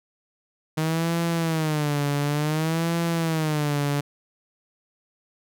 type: tone with vibrato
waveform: sawtooth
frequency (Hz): 155.56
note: D#3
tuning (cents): 0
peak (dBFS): -18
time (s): 0.77-4.01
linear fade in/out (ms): 10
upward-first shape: sine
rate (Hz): 0.56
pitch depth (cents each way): 140
effects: none